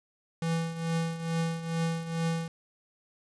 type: tone with tremolo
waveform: square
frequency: 165.1 Hz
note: E3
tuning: 3 cents sharp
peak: -26 dBFS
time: 0.42-2.48 s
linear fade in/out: 2 ms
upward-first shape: triangle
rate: 2.3 Hz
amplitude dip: 75%
effects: resampled to 22050 Hz + 9-bit